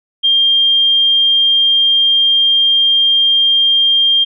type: tone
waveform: sine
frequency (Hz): 3200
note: G7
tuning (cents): +35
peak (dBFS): -8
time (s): 0.23-4.25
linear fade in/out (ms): 20
effects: none